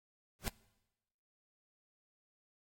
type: noise with exponential growth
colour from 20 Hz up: pink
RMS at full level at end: -32 dBFS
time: 0.39-0.48 s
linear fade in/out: 0 ms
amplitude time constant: 18 ms
effects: noise-tail reverb RT60 1.0 s tail -22 dB re dry + AAC 64 kbps